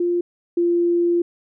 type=tone pair in turn; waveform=sine; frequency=349.2 / 345.4 Hz; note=F4 / F4; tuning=0 / -19 cents; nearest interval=unison; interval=19 cents; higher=first; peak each=-17 / -15 dBFS; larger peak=second; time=0-0.21 / 0.57-1.22 s; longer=second; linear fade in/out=5 ms; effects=none